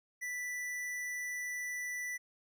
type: tone with hard clipping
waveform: sine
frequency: 1975.5 Hz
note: B6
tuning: in tune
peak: -38 dBFS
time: 0.21-2.18 s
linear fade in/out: 20 ms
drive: 15 dB
effects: none